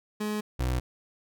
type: tone pair in turn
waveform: 30% pulse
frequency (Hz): 211.2 / 62.99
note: G#3 / B1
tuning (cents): +29 / +35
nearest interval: octave + major sixth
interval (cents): 2094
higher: first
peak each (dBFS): -26 / -23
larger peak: second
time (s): 0.2-0.41 / 0.59-0.8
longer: neither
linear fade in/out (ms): 10
effects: none